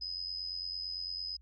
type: tone with amplitude modulation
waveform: sine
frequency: 5040 Hz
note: D#8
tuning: 21 cents sharp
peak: -33 dBFS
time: 0.01-1.37 s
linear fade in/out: 10 ms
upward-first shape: sine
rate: 88.9 Hz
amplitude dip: 70%
effects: added 60 Hz sine -56 dBFS peak until 1.41 s